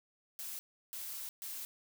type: noise bursts at uneven times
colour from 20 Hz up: blue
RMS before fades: -43 dBFS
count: 3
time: 0.39-0.59 / 0.93-1.29 / 1.42-1.65 s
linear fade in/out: 0 ms
effects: none